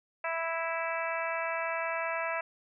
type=harmonic tone; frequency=329.6 Hz; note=E4; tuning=in tune; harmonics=2 / 3 / 4 / 5 / 6 / 7 / 8; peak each=-35 / -37 / -38 / -39 / -40 / -40 / -41 dBFS; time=0.24-2.41 s; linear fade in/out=5 ms; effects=none